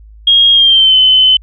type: tone with pitch glide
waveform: sine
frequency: 3262 to 3044 Hz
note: G#7 to F#7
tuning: -32 to +48 cents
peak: -4 dBFS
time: 0.27-1.37 s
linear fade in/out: 5 ms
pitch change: -120 cents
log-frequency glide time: 0.52-0.96 s
effects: added 53 Hz sine -34 dBFS peak until 1.42 s